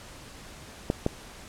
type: clicks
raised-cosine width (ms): 2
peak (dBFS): -10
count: 2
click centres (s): 0.901 / 1.064
effects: pink hiss -46 dBFS RMS until 1.48 s + low-pass 10000 Hz 12 dB/octave